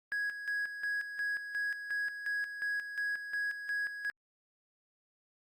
triangle tone with tremolo, 1661.2 Hz, G#6, in tune, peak -29 dBFS, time 0.12-4.1 s, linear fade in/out 0 ms, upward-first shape square, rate 2.8 Hz, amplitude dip 65%, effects tanh soft clip ceiling -25 dBFS + Opus 48 kbps

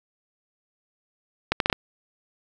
accelerating click train, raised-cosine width 0.3 ms, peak -4 dBFS, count 5, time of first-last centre 1.52-1.728 s, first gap 82 ms, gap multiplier 0.7, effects 7-bit

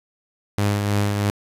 sawtooth tone with tremolo, 102.3 Hz, G#2, 26 cents flat, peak -13 dBFS, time 0.58-1.3 s, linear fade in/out 0 ms, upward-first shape triangle, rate 3.1 Hz, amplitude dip 40%, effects resampled to 32000 Hz + 7-bit

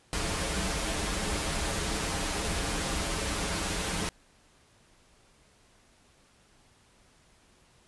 pink noise with comb filter, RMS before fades -31 dBFS, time 0.13-4.09 s, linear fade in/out 0 ms, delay 8.1 ms, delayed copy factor -0.65, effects pink hiss -62 dBFS RMS until 7.87 s + resampled to 24000 Hz

